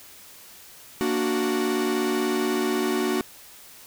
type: chord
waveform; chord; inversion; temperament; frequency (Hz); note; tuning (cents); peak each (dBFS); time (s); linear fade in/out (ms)
45% pulse; Bb augmented; none; equal; 233.1 / 293.7 / 370; Bb3 / D4 / F#4; 0 / 0 / 0; -28 / -28 / -25; 1.01-3.21; 0
effects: white hiss -47 dBFS RMS until 3.86 s